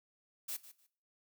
blue noise with echo, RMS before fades -40 dBFS, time 0.48-0.57 s, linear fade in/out 10 ms, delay 150 ms, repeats 2, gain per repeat -15 dB, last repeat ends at 0.87 s, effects noise-tail reverb RT60 0.5 s tail -18 dB re dry

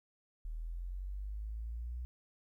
sine linear sweep, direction up, 38.38 to 61.74 Hz, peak -38 dBFS, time 0.45-2.05 s, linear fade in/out 0 ms, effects 13-bit

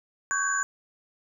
sine tone cluster, 1119 / 1538 / 1621 / 6960 Hz, C#6 / G6 / G#6 / A8, +16 / -33 / -42 / -20 cents, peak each -30 / -28 / -31 / -30 dBFS, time 0.31-0.63 s, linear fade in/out 0 ms, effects none

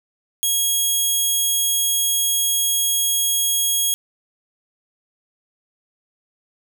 10% pulse tone, 3300 Hz, G#7, 12 cents flat, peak -9 dBFS, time 0.43-3.94 s, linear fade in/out 0 ms, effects none

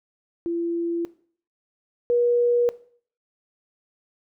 sine tone pair in turn, 339.3 / 480.8 Hz, F4 / B4, -50 / -46 cents, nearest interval tritone, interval 604 cents, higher second, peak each -23 / -17 dBFS, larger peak second, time 0.46-1.05 / 2.1-2.69 s, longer neither, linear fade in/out 0 ms, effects noise-tail reverb RT60 0.5 s tail -18 dB re dry

